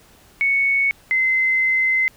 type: tone pair in turn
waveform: sine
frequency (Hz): 2217 / 2060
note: C#7 / C7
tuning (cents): 0 / -28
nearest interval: minor second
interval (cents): 128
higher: first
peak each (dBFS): -15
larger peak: neither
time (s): 0.41-0.91 / 1.11-2.08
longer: second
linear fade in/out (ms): 0
effects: pink hiss -51 dBFS RMS until 2.16 s